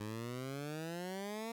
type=exponential sweep; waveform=15% pulse; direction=up; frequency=103.8 to 232.5 Hz; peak=-34 dBFS; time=0-1.52 s; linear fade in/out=5 ms; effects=none